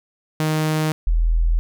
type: tone pair in turn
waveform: sawtooth / sine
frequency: 155.7 / 41.24 Hz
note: D#3 / E1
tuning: +2 / +2 cents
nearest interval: octave + major seventh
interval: 2300 cents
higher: first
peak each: -14 dBFS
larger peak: neither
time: 0.4-0.92 / 1.07-1.59 s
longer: neither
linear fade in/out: 0 ms
effects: none